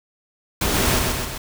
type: noise with echo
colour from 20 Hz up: pink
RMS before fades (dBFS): -21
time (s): 0.61-0.99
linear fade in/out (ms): 5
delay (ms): 130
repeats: 3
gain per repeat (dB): -3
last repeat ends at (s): 1.38
effects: none